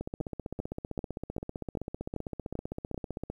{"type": "two click trains", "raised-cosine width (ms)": 2, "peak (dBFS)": [-22, -20], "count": [52, 8], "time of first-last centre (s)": [[0.01, 3.3], [0.21, 2.944]], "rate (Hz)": [15.5, 2.56], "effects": ["10-bit"]}